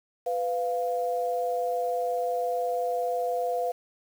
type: tone pair together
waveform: sine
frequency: 498.7 / 697 Hz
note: B4 / F5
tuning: +17 / -4 cents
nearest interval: tritone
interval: 579 cents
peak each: -28 dBFS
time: 0.26-3.72 s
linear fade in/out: 10 ms
effects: 8-bit